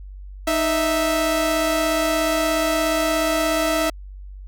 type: tone pair together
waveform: sawtooth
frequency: 310 / 656.9 Hz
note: D#4 / E5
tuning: -6 / -6 cents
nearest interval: octave + minor second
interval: 1300 cents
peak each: -19 / -16 dBFS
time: 0.47-3.9 s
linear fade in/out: 5 ms
effects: added 48 Hz sine -34 dBFS peak until 4.47 s